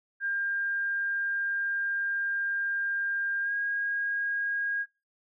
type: tone with pitch glide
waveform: sine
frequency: 1602 to 1632.8 Hz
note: G6 to G#6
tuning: +37 to -30 cents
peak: -27 dBFS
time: 0.2-4.86 s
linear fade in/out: 50 ms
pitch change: +33 cents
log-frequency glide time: 3.42-3.52 s
effects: noise-tail reverb RT60 0.3 s tail -24 dB re dry